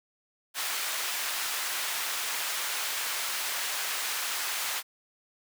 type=high-pass noise; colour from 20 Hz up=pink; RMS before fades=-32 dBFS; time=0.54-4.83 s; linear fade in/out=50 ms; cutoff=1200 Hz; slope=12 dB/octave; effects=none